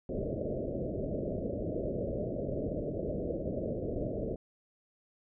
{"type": "low-pass noise", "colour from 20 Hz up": "white", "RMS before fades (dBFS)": -35, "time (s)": [0.09, 4.36], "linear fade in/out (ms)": 2, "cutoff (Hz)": 630, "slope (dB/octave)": 96, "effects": []}